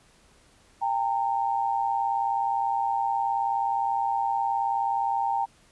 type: tone pair together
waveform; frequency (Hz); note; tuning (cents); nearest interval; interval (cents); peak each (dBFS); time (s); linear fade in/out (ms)
sine; 796 / 915.2; G5 / A#5; +26 / -32; major second; 242; -26; 0.81-5.46; 20
effects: pink hiss -59 dBFS RMS until 5.71 s + resampled to 24000 Hz